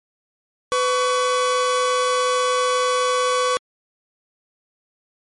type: tone pair together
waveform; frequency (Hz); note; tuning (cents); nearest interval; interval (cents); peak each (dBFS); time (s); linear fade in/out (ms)
45% pulse; 501.6 / 1129; B4 / C#6; +27 / +31; octave + major second; 1404; -20; 0.72-3.57; 0
effects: MP3 48 kbps